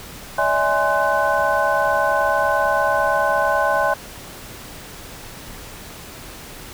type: tone cluster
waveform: sine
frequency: 578 / 647 / 827 / 1044 / 1505 Hz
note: D5 / E5 / G#5 / C6 / F#6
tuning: -28 / -32 / -8 / -4 / +29 cents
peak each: -22 dBFS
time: 0.38-3.94 s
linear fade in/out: 5 ms
effects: pink hiss -37 dBFS RMS until 6.73 s